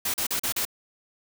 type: noise bursts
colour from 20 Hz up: white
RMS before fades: -27 dBFS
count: 5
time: 0.05-0.652 s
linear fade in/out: 5 ms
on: 90 ms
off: 38 ms
effects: none